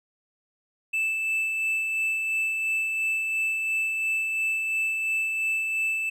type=tone with tremolo; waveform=triangle; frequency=2637 Hz; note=E7; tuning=in tune; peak=-21 dBFS; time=0.93-6.1 s; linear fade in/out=10 ms; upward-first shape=sine; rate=2.9 Hz; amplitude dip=30%; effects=none